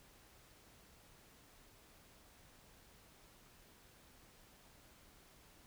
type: silence
effects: pink hiss -64 dBFS RMS until 5.66 s